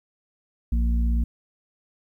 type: harmonic tone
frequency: 58.1 Hz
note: A#1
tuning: 5 cents flat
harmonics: 1 / 3 / 4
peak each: -19 / -36 / -31 dBFS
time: 0.72-1.24 s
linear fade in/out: 5 ms
effects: 10-bit